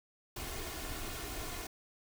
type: noise with comb filter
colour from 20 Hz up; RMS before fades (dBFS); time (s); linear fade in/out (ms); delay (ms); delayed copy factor
pink; -41; 0.36-1.67; 5; 2.8; +0.55
effects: none